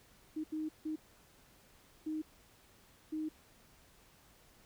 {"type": "tone bursts at uneven times", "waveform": "sine", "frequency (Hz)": 311.1, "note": "D#4", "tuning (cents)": 0, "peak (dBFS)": -35, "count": 5, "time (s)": [[0.36, 0.44], [0.52, 0.69], [0.85, 0.96], [2.06, 2.22], [3.12, 3.29]], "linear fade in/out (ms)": 10, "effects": ["pink hiss -64 dBFS RMS until 4.65 s"]}